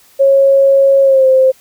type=tone with pitch glide; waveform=sine; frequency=547 to 523.8 Hz; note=C#5 to C5; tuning=-23 to +2 cents; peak=-5 dBFS; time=0.19-1.52 s; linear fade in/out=20 ms; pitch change=-75 cents; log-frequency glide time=1.02-1.27 s; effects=white hiss -47 dBFS RMS until 1.6 s